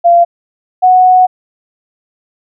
sine tone pair in turn, 689 / 737.5 Hz, F5 / F#5, -24 / -6 cents, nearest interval minor second, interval 118 cents, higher second, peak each -3 dBFS, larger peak neither, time 0.04-0.25 / 0.82-1.27 s, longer second, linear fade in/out 20 ms, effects none

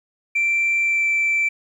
sine tone with pitch glide, 2349 to 2334 Hz, D7 to D7, 0 to -11 cents, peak -15 dBFS, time 0.35-1.49 s, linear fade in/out 10 ms, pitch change -11 cents, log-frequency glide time 0.81-1.07 s, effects tanh soft clip ceiling -14 dBFS + 9-bit

